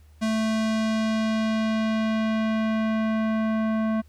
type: tone with low-pass filter sweep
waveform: square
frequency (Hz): 220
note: A3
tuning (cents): 0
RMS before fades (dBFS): -24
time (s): 0.21-4.02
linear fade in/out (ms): 20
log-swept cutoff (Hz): 8100 to 1400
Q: 0.83
effects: added 76 Hz sine -49 dBFS peak until 4.08 s + pink hiss -64 dBFS RMS until 4.08 s